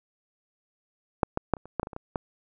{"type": "clicks", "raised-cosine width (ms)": 1, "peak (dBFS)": [-6, -12, -7, -30, -30, -12, -14, -22, -27, -21, -14], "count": 11, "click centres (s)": [1.232, 1.374, 1.537, 1.568, 1.656, 1.797, 1.831, 1.871, 1.932, 1.964, 2.158], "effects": []}